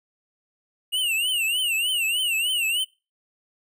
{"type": "tone with vibrato", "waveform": "square", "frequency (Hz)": 2827, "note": "F7", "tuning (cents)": 20, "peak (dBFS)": -22, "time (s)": [0.92, 2.85], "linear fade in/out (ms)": 20, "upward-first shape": "triangle", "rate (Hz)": 3.3, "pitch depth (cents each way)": 170, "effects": ["noise-tail reverb RT60 0.3 s tail -24 dB re dry"]}